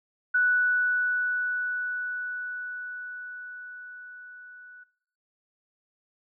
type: tone with level ramp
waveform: sine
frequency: 1480 Hz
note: F#6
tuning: in tune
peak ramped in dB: -19 to -46 dBFS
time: 0.34-4.84 s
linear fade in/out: 10 ms
effects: noise-tail reverb RT60 0.8 s tail -22 dB re dry